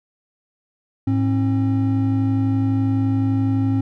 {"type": "tone pair together", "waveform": "triangle", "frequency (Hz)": [106.81, 268.6], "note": ["G#2", "C4"], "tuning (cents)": [49, 46], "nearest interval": "octave + major third", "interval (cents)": 1597, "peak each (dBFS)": -17, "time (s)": [1.07, 3.81], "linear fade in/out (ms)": 5, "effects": []}